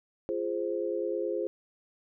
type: chord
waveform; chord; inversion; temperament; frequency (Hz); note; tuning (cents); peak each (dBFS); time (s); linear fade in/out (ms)
sine; F minor; none; equal with one note detuned; 345.6 / 415.3 / 523.3; F4 / Ab4 / C5; -18 / 0 / 0; -33; 0.29-1.47; 0
effects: none